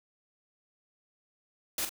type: noise with echo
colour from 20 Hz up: white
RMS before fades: -32 dBFS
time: 1.78-1.85 s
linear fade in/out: 2 ms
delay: 43 ms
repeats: 1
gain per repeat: -7 dB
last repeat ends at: 1.893 s
effects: none